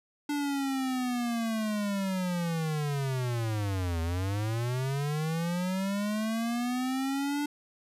square linear two-way sweep, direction down then up, 293.7 to 80.9 to 293.7 Hz, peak -29 dBFS, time 0.29-7.46 s, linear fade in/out 5 ms, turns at 4.01 s, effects resampled to 32000 Hz

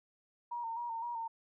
sine tone with vibrato, 932.3 Hz, A#5, in tune, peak -36 dBFS, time 0.51-1.28 s, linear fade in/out 10 ms, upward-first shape square, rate 3.9 Hz, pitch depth 39 cents each way, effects none

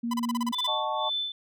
sine tone, 234.5 Hz, A#3, 11 cents sharp, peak -27 dBFS, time 0.03-0.52 s, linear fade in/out 10 ms
45% pulse tone bursts, 1000 Hz, B5, 21 cents sharp, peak -28 dBFS, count 10, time 0.11-0.668 s, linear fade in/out 5 ms, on 27 ms, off 32 ms
sine tone with tremolo, 3520 Hz, A7, in tune, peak -26 dBFS, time 0.53-1.32 s, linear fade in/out 2 ms, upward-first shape sine, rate 2 Hz, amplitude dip 90%
sine chord, D# half-diminished seventh, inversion none, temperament equal with one note detuned, 615.8 / 740 / 880 / 1108.7 Hz, D#5 / F#5 / A5 / C#6, -18 / 0 / 0 / 0 cents, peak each -33 / -35 / -30 / -32 dBFS, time 0.67-1.1 s, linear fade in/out 20 ms
effects none

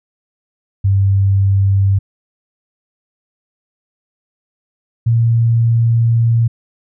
sine tone pair in turn, 98 / 115.87 Hz, G2 / A#2, 0 / -10 cents, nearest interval minor third, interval 290 cents, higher second, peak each -9 dBFS, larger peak neither, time 0.84-1.99 / 5.06-6.48 s, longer second, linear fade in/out 10 ms, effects none

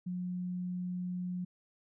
sine tone, 180 Hz, F#3, 47 cents flat, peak -34 dBFS, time 0.06-1.45 s, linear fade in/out 10 ms, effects none

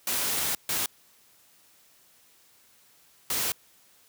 white noise bursts at uneven times, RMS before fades -28 dBFS, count 3, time 0.07-0.55 / 0.69-0.86 / 3.3-3.52 s, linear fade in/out 2 ms, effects white hiss -60 dBFS RMS until 4.08 s + high-pass 60 Hz 12 dB/octave

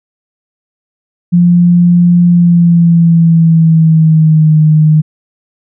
sine tone with pitch glide, 174.61 to 154.66 Hz, F3 to D#3, 0 to -10 cents, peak -3 dBFS, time 1.32-5.02 s, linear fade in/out 20 ms, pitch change -210 cents, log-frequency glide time 2.27-4.58 s, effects none

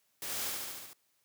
white noise with echo, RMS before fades -39 dBFS, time 0.22-0.5 s, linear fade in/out 2 ms, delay 72 ms, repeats 6, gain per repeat -2 dB, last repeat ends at 0.932 s, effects white hiss -74 dBFS RMS until 1.24 s + high-pass 80 Hz 12 dB/octave

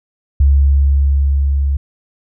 sine tone with level ramp, 69.6 Hz, C#2, 8 cents sharp, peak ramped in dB -6 to -12 dBFS, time 0.4-1.77 s, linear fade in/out 5 ms, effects none

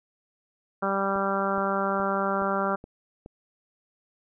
harmonic tone, 196 Hz, G3, in tune, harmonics 1 / 2 / 3 / 4 / 5 / 6 / 7 / 8, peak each -31 / -32 / -30 / -32 / -34 / -32 / -30 / -40 dBFS, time 0.82-2.76 s, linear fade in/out 10 ms
click train, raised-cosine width 2 ms, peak -28 dBFS, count 6, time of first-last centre 1.16-3.261 s, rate 2.38 Hz
effects none

